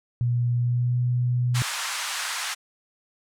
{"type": "tone with pitch glide", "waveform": "sine", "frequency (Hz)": [120.8, 123.12], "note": ["B2", "B2"], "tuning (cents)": [-38, -5], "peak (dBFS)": -20, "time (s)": [0.21, 1.62], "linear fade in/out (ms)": 0, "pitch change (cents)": 33, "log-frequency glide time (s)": [0.56, 0.96]}
{"type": "band-pass noise", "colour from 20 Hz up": "pink", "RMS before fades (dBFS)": -30, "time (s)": [1.54, 2.55], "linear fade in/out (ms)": 20, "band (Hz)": [980, 10000], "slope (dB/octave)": 24}
{"effects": []}